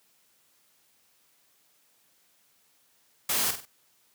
white noise with echo, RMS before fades -27 dBFS, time 3.29-3.51 s, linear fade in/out 5 ms, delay 48 ms, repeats 3, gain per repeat -8 dB, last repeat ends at 3.654 s, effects white hiss -66 dBFS RMS until 4.14 s + high-pass 100 Hz 12 dB/octave

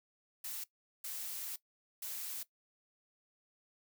blue noise bursts at uneven times, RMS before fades -42 dBFS, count 3, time 0.44-0.64 / 1.04-1.56 / 2.02-2.43 s, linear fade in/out 5 ms, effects noise-tail reverb RT60 0.1 s tail -18 dB re dry

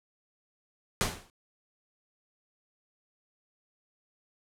pink noise with exponential decay, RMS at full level -24 dBFS, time 1.01-1.3 s, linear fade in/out 0 ms, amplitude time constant 61 ms, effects low-pass 11000 Hz 12 dB/octave

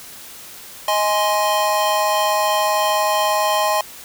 square chord, Ab major, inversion second, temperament equal with one note detuned, 627.3 / 830.6 / 1046.5 Hz, Eb5 / Ab5 / C6, +14 / 0 / 0 cents, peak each -21 dBFS, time 0.88-3.81 s, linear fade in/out 2 ms, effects white hiss -38 dBFS RMS until 4.04 s

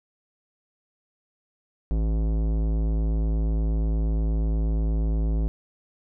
sine tone with tanh clipping, 54.2 Hz, A1, 25 cents flat, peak -23 dBFS, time 1.91-5.48 s, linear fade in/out 0 ms, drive 17 dB, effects none

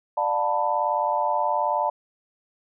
sine chord, B half-diminished seventh, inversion first, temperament just, 592.7 / 711.2 / 889 / 987.8 Hz, D5 / F5 / A5 / B5, +16 / +31 / +18 / 0 cents, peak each -27 / -28 / -24 / -27 dBFS, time 0.17-1.9 s, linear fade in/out 5 ms, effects none

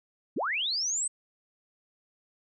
sine linear sweep, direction up, 140.8 to 8372 Hz, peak -27 dBFS, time 0.36-1.08 s, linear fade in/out 10 ms, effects none

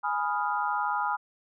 sine chord, F half-diminished seventh, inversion first, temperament equal, 830.6 / 987.8 / 1244.5 / 1396.9 Hz, Ab5 / Cb6 / Eb6 / F6, 0 / 0 / 0 / 0 cents, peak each -30 / -31 / -32 / -33 dBFS, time 0.03-1.17 s, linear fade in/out 20 ms, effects none

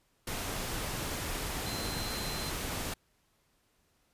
sine tone in noise, 4100 Hz, C8, 36 cents flat, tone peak -41 dBFS, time 1.66-2.5 s, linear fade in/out 5 ms, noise pink, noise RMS -36 dBFS, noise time 0.27-2.94 s, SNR -8 dB, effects pink hiss -72 dBFS RMS until 4.13 s + resampled to 32000 Hz

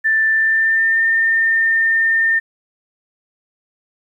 sine tone with pitch glide, 1770 to 1810.3 Hz, A6 to A6, +10 to +49 cents, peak -12 dBFS, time 0.04-2.4 s, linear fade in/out 20 ms, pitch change +39 cents, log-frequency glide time 0.29-1.03 s, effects 9-bit

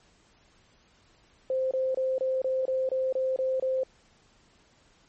sine tone bursts, 522 Hz, C5, 4 cents flat, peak -24 dBFS, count 10, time 1.5-3.834 s, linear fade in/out 2 ms, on 210 ms, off 26 ms, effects pink hiss -62 dBFS RMS until 5.08 s + MP3 32 kbps

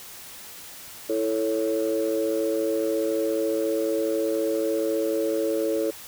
sine chord, A major, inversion second, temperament equal, 329.6 / 440 / 554.4 Hz, E4 / A4 / C#5, 0 / 0 / 0 cents, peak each -26 / -25 / -26 dBFS, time 1.09-5.91 s, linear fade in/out 10 ms, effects tanh soft clip ceiling -15 dBFS + white hiss -42 dBFS RMS until 6.07 s

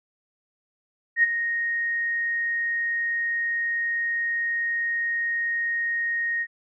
sine tone with ADSR envelope, 1864.7 Hz, A#6, in tune, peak -13 dBFS, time 1.16-6.47 s, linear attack 72 ms, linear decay 21 ms, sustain -10 dB, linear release 55 ms, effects none

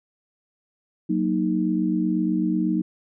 sine chord, D# minor, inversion first, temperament equal, 185 / 233.1 / 311.1 Hz, F#3 / A#3 / D#4, 0 / 0 / 0 cents, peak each -24 / -26 / -23 dBFS, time 1.09-2.82 s, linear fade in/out 10 ms, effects none

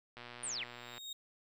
click train, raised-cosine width 0.3 ms, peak -32 dBFS, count 99, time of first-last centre 0.17-0.98 s, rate 121 Hz
sine linear sweep, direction down, 9560 to 1760 Hz, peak -37 dBFS, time 0.43-0.64 s, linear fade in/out 5 ms
35% pulse tone with exponential growth, 3729 Hz, A#7, in tune, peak -38 dBFS, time 0.48-1.13 s, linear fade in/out 5 ms, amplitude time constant 140 ms
effects none

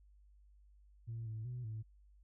sine tone with pitch steps, 114.6 / 110.3 / 123.6 / 109.8 Hz, A#2 / A2 / B2 / A2, -29 / +5 / +2 / -3 cents, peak -39 dBFS, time 1.07-1.83 s, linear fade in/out 20 ms, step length 190 ms, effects tanh soft clip ceiling -37 dBFS + added 50 Hz sine -61 dBFS peak until 2.23 s

